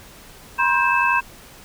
sine tone cluster, 963 / 1054 / 1579 / 2621 Hz, B5 / C6 / G6 / E7, -44 / +12 / +12 / -11 cents, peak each -21 dBFS, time 0.58-1.21 s, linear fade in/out 20 ms, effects pink hiss -44 dBFS RMS until 1.64 s

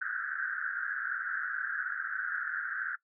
pink band-pass noise, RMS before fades -35 dBFS, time 0.01-2.96 s, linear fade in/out 10 ms, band 1400 to 1700 Hz, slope 96 dB/octave, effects noise-tail reverb RT60 0.1 s tail -19 dB re dry

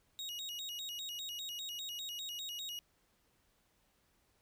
35% pulse tone with vibrato, 3300 Hz, G#7, 12 cents flat, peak -39 dBFS, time 0.19-2.79 s, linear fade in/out 0 ms, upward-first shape square, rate 5 Hz, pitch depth 230 cents each way, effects pink hiss -74 dBFS RMS until 4.41 s

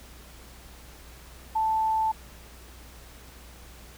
sine tone, 880 Hz, A5, in tune, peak -22 dBFS, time 1.55-2.12 s, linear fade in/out 10 ms, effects added 60 Hz sine -48 dBFS peak until 3.97 s + pink hiss -50 dBFS RMS until 3.97 s

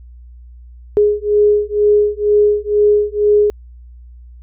sine beating tone pair, 415.3 / 417.4 Hz, G#4 / G#4, 0 / +9 cents, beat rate 2.1 Hz, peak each -13 dBFS, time 0.97-3.5 s, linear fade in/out 0 ms, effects added 60 Hz sine -35 dBFS peak until 4.42 s

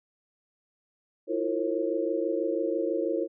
sine tone cluster, 325.6 / 351.7 / 459.6 / 540 Hz, E4 / F4 / A#4 / C#5, -21 / +12 / -25 / -45 cents, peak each -31 dBFS, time 1.27-3.28 s, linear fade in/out 50 ms, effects none

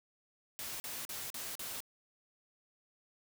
white noise bursts, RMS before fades -42 dBFS, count 5, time 0.59-1.804 s, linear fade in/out 0 ms, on 210 ms, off 41 ms, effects none

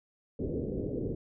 white low-pass noise, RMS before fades -34 dBFS, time 0.39-1.15 s, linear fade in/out 5 ms, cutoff 490 Hz, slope 48 dB/octave, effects none

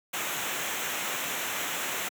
pink noise with comb filter, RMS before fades -32 dBFS, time 0.13-2.09 s, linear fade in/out 10 ms, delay 0.21 ms, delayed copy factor -0.65, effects high-pass 200 Hz 12 dB/octave

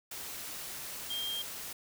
sine tone in noise, 3203 Hz, G7, 37 cents sharp, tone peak -34 dBFS, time 1.1-1.42 s, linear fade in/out 5 ms, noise white, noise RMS -42 dBFS, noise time 0.11-1.73 s, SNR +5 dB, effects none

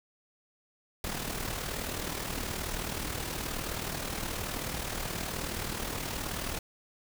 pink noise with amplitude modulation, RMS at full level -33 dBFS, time 1.04-6.59 s, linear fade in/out 2 ms, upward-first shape sine, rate 38.9 Hz, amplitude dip 55%, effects none

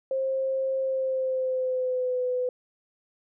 sine tone with pitch glide, 531 to 501.2 Hz, C5 to B4, +25 to +25 cents, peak -24 dBFS, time 0.11-2.49 s, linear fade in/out 2 ms, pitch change -100 cents, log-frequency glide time 0.8-2.23 s, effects none

